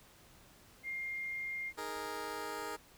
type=tone; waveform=sine; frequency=2117 Hz; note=C7; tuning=20 cents sharp; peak=-37 dBFS; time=0.83-1.73 s; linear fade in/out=50 ms
type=chord; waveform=15% pulse; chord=D# suspended fourth; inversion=none; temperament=just; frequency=311.1 / 414.8 / 466.7 Hz; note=D#4 / G#4 / A#4; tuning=0 / -2 / +2 cents; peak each=-41 / -37 / -37 dBFS; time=1.77-2.77 s; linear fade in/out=20 ms
effects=pink hiss -61 dBFS RMS until 2.97 s